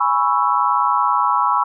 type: chord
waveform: sine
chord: C# minor seventh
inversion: second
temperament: equal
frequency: 830.6 / 987.8 / 1108.7 / 1318.5 Hz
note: G#5 / B5 / C#6 / E6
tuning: 0 / 0 / 0 / 0 cents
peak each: -22 / -18 / -19 / -20 dBFS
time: 0-1.64 s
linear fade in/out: 10 ms
effects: none